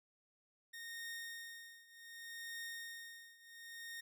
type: tone with tremolo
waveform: sawtooth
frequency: 1848 Hz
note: A#6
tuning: 16 cents flat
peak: -40 dBFS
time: 0.73-4.01 s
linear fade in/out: 10 ms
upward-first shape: triangle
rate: 0.66 Hz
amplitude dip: 90%
effects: none